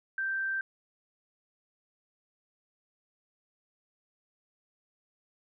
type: tone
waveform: sine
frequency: 1566 Hz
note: G6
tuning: 2 cents flat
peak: -29 dBFS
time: 0.18-0.61 s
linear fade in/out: 2 ms
effects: none